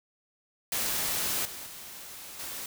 white noise with level steps, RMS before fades -30 / -41 / -44 / -38 dBFS, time 0.72-2.66 s, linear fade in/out 2 ms, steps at 1.45 / 1.66 / 2.39 s, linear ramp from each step 5 ms, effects none

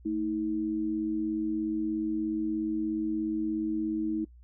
sine tone pair together, 221.5 / 318.4 Hz, A3 / D#4, +12 / +40 cents, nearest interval tritone, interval 628 cents, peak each -34 / -28 dBFS, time 0.05-4.25 s, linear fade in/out 10 ms, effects noise-tail reverb RT60 0.1 s tail -22 dB re dry + added 60 Hz sine -50 dBFS peak until 4.43 s

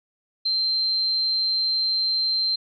sine tone, 4134 Hz, C8, 22 cents flat, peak -20 dBFS, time 0.45-2.56 s, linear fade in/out 10 ms, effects none

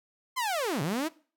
sawtooth linear two-way sweep, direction down then up, 1066 to 130.81 to 338.4 Hz, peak -24 dBFS, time 0.36-1.09 s, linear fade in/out 20 ms, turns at 0.82 s, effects noise-tail reverb RT60 0.4 s tail -20 dB re dry

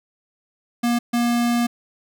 square tone bursts at uneven times, 238.1 Hz, A#3, 37 cents sharp, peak -18 dBFS, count 2, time 0.83-0.99 / 1.13-1.67 s, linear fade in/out 10 ms, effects none

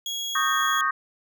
30% pulse tone, 3319 Hz, G#7, 2 cents flat, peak -25 dBFS, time 0.06-0.81 s, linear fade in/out 2 ms
sine chord, Eb dominant seventh, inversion third, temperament equal with one note detuned, 1108.7 / 1244.5 / 1568 / 1840 Hz, Db6 / Eb6 / G6 / Bb6, 0 / 0 / 0 / -23 cents, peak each -26 / -25 / -27 / -29 dBFS, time 0.35-0.91 s, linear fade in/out 5 ms
effects none

